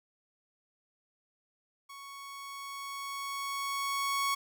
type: tone with level ramp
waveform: sawtooth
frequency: 1110 Hz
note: C#6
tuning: 2 cents sharp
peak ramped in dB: -42 to -24 dBFS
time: 1.89-4.35 s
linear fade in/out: 10 ms
effects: none